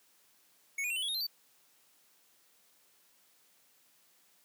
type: tone with pitch steps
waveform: square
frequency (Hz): 2212 / 2454 / 2723 / 3022 / 3353 / 3720 / 4128 / 4580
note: C#7 / D#7 / F7 / F#7 / G#7 / A#7 / C8 / D8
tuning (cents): -4 / -25 / -44 / +36 / +16 / -4 / -24 / -44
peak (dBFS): -33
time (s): 0.78-1.268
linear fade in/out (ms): 5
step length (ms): 61
effects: white hiss -67 dBFS RMS until 4.44 s + high-pass 150 Hz 12 dB/octave